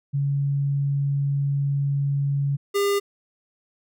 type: tone pair in turn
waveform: sine / square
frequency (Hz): 140.5 / 402.5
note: C#3 / G4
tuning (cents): +24 / +46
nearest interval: octave + tritone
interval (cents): 1822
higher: second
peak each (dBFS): -20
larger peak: neither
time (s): 0.13-2.57 / 2.74-3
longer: first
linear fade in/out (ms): 20
effects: none